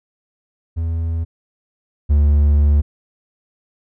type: tone pair in turn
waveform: triangle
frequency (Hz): 82.41 / 73.04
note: E2 / D2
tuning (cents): 0 / -9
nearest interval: major second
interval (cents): 209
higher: first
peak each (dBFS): -16 / -8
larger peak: second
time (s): 0.76-1.25 / 2.09-2.82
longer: second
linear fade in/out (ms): 20
effects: none